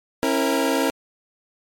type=chord; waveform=25% pulse; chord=A# diminished; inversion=first; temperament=equal with one note detuned; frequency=272.1 / 329.6 / 466.2 Hz; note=C#4 / E4 / A#4; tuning=-32 / 0 / 0 cents; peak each=-18 / -21 / -20 dBFS; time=0.23-0.9 s; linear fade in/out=0 ms; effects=MP3 64 kbps